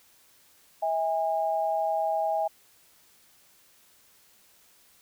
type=tone pair together; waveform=sine; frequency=646.5 / 815 Hz; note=E5 / G#5; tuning=-34 / -33 cents; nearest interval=major third; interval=401 cents; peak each=-27 dBFS; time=0.82-2.48 s; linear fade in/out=10 ms; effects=white hiss -60 dBFS RMS until 5.01 s